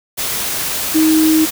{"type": "tone in noise", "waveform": "sine", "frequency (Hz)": 314.9, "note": "D#4", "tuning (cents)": 21, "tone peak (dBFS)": -9, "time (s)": [0.94, 1.46], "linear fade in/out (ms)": 20, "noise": "white", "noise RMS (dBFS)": -20, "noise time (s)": [0.17, 1.51], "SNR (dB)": 8, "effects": []}